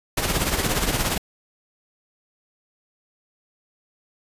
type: noise with tremolo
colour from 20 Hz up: pink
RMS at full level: -20 dBFS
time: 0.17-1.18 s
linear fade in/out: 5 ms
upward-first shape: triangle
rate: 17 Hz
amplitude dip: 65%
effects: resampled to 32000 Hz